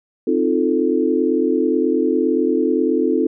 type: chord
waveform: sine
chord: F dominant seventh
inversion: second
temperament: equal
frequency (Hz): 261.6 / 311.1 / 349.2 / 440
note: C4 / Eb4 / F4 / A4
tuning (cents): 0 / 0 / 0 / 0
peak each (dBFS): -20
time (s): 0.27-3.27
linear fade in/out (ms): 5
effects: none